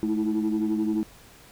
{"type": "tone cluster", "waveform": "sine", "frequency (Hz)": [215.8, 321.1, 332.6], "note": ["A3", "E4", "E4"], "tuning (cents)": [-33, -45, 16], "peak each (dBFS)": [-25, -24, -30], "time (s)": [0.03, 1.03], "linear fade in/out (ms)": 0, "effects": ["tanh soft clip ceiling -18 dBFS", "pink hiss -51 dBFS RMS until 1.51 s"]}